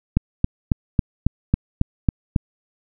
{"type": "click train", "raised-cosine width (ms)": 5, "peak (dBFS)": -3, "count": 9, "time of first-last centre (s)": [0.17, 2.362], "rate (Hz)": 3.65, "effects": []}